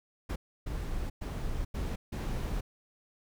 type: noise bursts at uneven times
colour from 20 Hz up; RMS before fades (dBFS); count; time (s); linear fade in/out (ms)
brown; -34; 5; 0.29-0.36 / 0.66-1.1 / 1.21-1.65 / 1.74-1.96 / 2.12-2.61; 10
effects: none